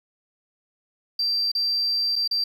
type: tone with dropouts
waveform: triangle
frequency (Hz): 4699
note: D8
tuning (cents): 0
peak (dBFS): -18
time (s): 1.19-2.44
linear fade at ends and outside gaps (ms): 5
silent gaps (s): 1.517-1.55 / 2.157-2.161 / 2.277-2.311
effects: tanh soft clip ceiling -18 dBFS